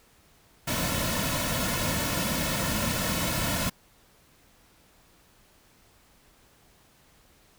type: noise with comb filter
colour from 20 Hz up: pink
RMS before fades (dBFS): -28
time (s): 0.67-3.7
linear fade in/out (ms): 10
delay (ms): 2.5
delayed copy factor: -0.7
effects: pink hiss -60 dBFS RMS until 7.58 s